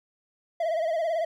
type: tone with vibrato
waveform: triangle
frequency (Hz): 654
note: E5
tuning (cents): -14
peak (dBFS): -22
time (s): 0.6-1.25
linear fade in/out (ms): 5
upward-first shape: sine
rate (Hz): 18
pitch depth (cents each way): 84
effects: none